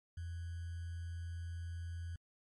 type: tone with sample-and-hold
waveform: sine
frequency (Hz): 85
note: F2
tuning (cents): -46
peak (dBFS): -40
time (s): 0.17-2.16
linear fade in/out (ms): 5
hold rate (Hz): 1575
effects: MP3 48 kbps